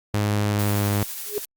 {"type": "tone with pitch glide", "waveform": "sawtooth", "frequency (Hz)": [103.83, 102.4], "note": ["G#2", "G#2"], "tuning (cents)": [0, -24], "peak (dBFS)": -16, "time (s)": [0.14, 1.03], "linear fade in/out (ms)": 0, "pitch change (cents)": -24, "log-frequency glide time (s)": [0.41, 0.85]}
{"type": "noise with tremolo", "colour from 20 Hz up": "blue", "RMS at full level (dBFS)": -31, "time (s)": [0.59, 1.45], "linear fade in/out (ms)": 2, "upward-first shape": "triangle", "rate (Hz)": 12, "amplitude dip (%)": 35}
{"type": "tone with exponential growth", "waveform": "sine", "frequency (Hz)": 415.3, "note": "G#4", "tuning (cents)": 0, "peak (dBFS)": -19, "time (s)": [1.24, 1.38], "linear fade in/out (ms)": 0, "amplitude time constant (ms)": 29}
{"effects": ["Opus 48 kbps"]}